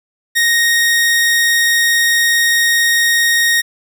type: tone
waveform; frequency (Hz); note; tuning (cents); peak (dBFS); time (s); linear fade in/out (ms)
sawtooth; 1864.7; A#6; 0; -7; 0.35-3.62; 20
effects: 8-bit